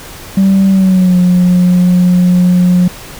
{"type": "tone with pitch glide", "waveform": "sine", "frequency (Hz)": [193.5, 179.5], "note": ["G3", "F3"], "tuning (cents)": [-22, 48], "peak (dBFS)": -3, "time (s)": [0.37, 2.88], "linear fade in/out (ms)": 5, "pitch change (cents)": -130, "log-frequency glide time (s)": [0.69, 1.18], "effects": ["tanh soft clip ceiling -3 dBFS", "pink hiss -30 dBFS RMS until 3.19 s"]}